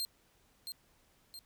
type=tone with echo; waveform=sawtooth; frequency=4186 Hz; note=C8; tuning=in tune; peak=-31 dBFS; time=0-0.05 s; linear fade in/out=0 ms; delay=670 ms; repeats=2; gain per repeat=-6 dB; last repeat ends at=1.39 s; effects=pink hiss -69 dBFS RMS until 1.45 s